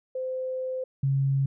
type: tone pair in turn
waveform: sine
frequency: 516 / 136.67 Hz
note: C5 / C#3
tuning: -24 / -24 cents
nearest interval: octave + major seventh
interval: 2300 cents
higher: first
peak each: -28 / -21 dBFS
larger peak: second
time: 0.15-0.84 / 1.03-1.46 s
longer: first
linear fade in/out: 5 ms
effects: none